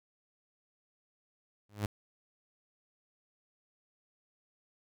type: tone with exponential growth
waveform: sawtooth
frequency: 103.83 Hz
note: G#2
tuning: in tune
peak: -24 dBFS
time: 1.69-1.86 s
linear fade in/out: 5 ms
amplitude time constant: 36 ms
effects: none